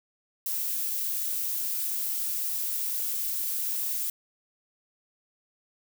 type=noise; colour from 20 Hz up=violet; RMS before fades=-30 dBFS; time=0.46-4.1 s; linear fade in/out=2 ms; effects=none